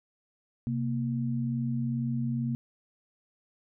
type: tone pair together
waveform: sine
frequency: 130.82 / 233.1 Hz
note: C3 / A#3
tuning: 0 / 0 cents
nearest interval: minor seventh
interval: 1000 cents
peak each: -30 / -30 dBFS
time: 0.67-2.55 s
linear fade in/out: 0 ms
effects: none